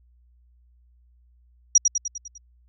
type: tone with echo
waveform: sine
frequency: 5740 Hz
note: F8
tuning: 47 cents sharp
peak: -10 dBFS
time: 1.75-1.78 s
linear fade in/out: 5 ms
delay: 100 ms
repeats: 6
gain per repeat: -5 dB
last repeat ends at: 2.38 s
effects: added 60 Hz sine -55 dBFS peak until 2.68 s